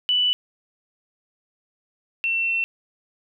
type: tone pair in turn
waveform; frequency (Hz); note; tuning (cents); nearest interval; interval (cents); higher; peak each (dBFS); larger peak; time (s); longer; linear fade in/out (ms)
sine; 2972 / 2701; F#7 / E7; +7 / +42; major second; 165; first; -17 / -20; first; 0.09-0.33 / 2.24-2.64; second; 0
effects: none